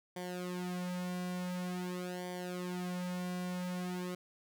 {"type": "tone with flanger", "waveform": "sawtooth", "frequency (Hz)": 180, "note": "F#3", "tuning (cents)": -47, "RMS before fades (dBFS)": -39, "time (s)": [0.16, 4.15], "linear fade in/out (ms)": 5, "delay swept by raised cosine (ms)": [0.75, 3.25], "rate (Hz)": 0.47, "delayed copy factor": -0.9, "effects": []}